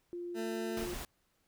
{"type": "tone with pitch glide", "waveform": "sine", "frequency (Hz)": [349.2, 354.3], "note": ["F4", "F4"], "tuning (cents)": [0, 25], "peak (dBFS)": -38, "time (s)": [0.13, 0.94], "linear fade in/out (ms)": 0, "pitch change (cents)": 25, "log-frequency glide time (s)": [0.39, 0.64]}
{"type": "tone", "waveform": "20% pulse", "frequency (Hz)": 223.6, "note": "A3", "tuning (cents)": 28, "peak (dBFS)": -32, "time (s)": [0.34, 0.88], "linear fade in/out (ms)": 50}
{"type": "noise", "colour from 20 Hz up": "pink", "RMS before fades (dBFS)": -42, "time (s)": [0.77, 1.05], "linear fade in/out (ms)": 2}
{"effects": ["pink hiss -75 dBFS RMS until 1.47 s"]}